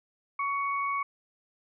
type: tone pair together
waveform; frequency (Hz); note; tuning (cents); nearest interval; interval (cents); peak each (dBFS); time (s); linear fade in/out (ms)
sine; 1120.6 / 2227; C#6 / C#7; +18 / +7; octave; 1189; -28 / -34; 0.39-1.03; 5
effects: none